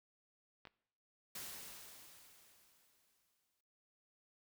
clicks, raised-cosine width 0.3 ms, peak -37 dBFS, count 2, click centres 0.653 / 0.672 s
white noise with exponential decay, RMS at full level -46 dBFS, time 1.35-3.61 s, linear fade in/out 5 ms, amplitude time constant 490 ms
effects noise-tail reverb RT60 0.8 s tail -21 dB re dry

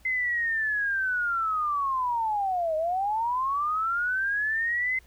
sine linear two-way sweep, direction down then up, 2068 to 616 to 2068 Hz, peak -24 dBFS, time 0.05-4.99 s, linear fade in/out 5 ms, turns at 2.76 s, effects added 60 Hz sine -54 dBFS peak until 5.06 s + pink hiss -60 dBFS RMS until 5.06 s

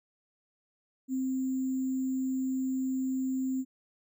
sine tone with sample-and-hold, 261.6 Hz, C4, in tune, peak -28 dBFS, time 1.08-3.65 s, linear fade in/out 50 ms, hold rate 7350 Hz, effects none

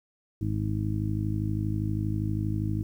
harmonic tone, 52.5 Hz, G#1, 19 cents sharp, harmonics 1 / 2 / 3 / 4 / 5 / 6, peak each -36 / -28 / -35 / -35 / -41 / -34 dBFS, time 0.41-2.83 s, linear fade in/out 5 ms, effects 10-bit

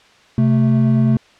triangle tone pair together, 130.19 / 220 Hz, C3 / A3, -8 / 0 cents, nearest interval major sixth, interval 908 cents, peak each -12 dBFS, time 0.38-1.17 s, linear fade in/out 2 ms, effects white hiss -49 dBFS RMS until 1.39 s + low-pass 4000 Hz 12 dB/octave

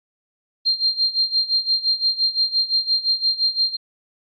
sine tone with tremolo, 4186 Hz, C8, in tune, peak -14 dBFS, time 0.65-3.77 s, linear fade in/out 20 ms, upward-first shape sine, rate 5.8 Hz, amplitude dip 85%, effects AAC 64 kbps

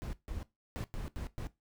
brown noise bursts at uneven times, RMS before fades -39 dBFS, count 6, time 0.02-0.13 / 0.28-0.43 / 0.76-0.84 / 0.94-1.08 / 1.16-1.27 / 1.38-1.47 s, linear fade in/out 0 ms, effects noise-tail reverb RT60 0.2 s tail -17 dB re dry

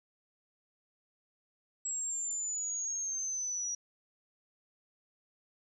sine exponential sweep, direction down, 7700 to 5770 Hz, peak -33 dBFS, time 1.85-3.75 s, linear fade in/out 5 ms, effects none

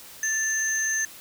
sine tone pair together, 1760 / 6272 Hz, A6 / G8, 0 / 0 cents, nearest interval octave + minor seventh, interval 2200 cents, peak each -24 dBFS, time 0.23-1.05 s, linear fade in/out 2 ms, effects tanh soft clip ceiling -19 dBFS + white hiss -45 dBFS RMS until 1.2 s

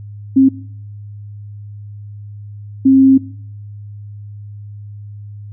sine tone bursts at uneven times, 267.2 Hz, C4, 36 cents sharp, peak -5 dBFS, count 2, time 0.36-0.49 / 2.85-3.18 s, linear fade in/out 10 ms, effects noise-tail reverb RT60 0.6 s tail -20 dB re dry + added 103 Hz sine -29 dBFS peak until 5.52 s

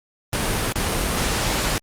pink noise with dropouts, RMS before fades -22 dBFS, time 0.33-1.78 s, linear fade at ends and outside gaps 0 ms, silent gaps 0.724-0.757 s, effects low-pass 12000 Hz 12 dB/octave + Opus 32 kbps

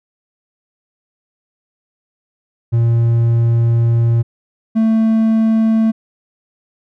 triangle tone pair in turn, 116.54 / 222.3 Hz, A#2 / A3, 0 / +18 cents, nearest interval major seventh, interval 1118 cents, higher second, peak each -8 dBFS, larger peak neither, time 2.72-4.23 / 4.75-5.92 s, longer first, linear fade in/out 20 ms, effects none

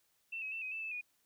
sine tone with pitch steps, 2683 / 2553 / 2672 / 2521 / 2642 / 2623 / 2458 Hz, E7 / D#7 / E7 / D#7 / E7 / E7 / D#7, +30 / +44 / +23 / +22 / +3 / -9 / -22 cents, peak -38 dBFS, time 0.32-1.013 s, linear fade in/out 10 ms, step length 99 ms, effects white hiss -75 dBFS RMS until 1.25 s

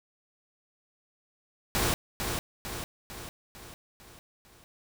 pink noise with echo, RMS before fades -27 dBFS, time 1.75-1.94 s, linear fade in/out 0 ms, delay 450 ms, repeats 6, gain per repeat -5 dB, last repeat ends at 4.64 s, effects none

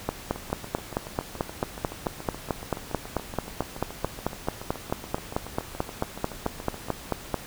two click trains, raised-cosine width 1 ms, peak -10 / -22 dBFS, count 34 / 47, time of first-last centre 0.09-7.343 / 0.36-6.885 s, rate 4.55 / 7.05 Hz, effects pink hiss -42 dBFS RMS until 7.46 s

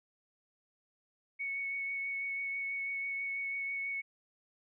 sine tone with vibrato, 2217 Hz, C#7, in tune, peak -34 dBFS, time 1.39-4.02 s, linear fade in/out 20 ms, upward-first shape triangle, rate 6.1 Hz, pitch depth 14 cents each way, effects none

